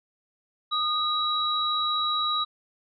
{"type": "tone pair together", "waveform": "sine", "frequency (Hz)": [1233, 3881], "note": ["D#6", "B7"], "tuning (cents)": [-16, -31], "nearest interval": "octave + minor sixth", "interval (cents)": 1985, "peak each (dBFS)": -26, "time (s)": [0.71, 2.45], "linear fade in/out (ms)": 20, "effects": []}